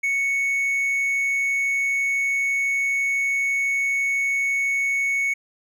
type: tone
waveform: triangle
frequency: 2217 Hz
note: C#7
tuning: in tune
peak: -18 dBFS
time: 0.03-5.34 s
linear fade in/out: 10 ms
effects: none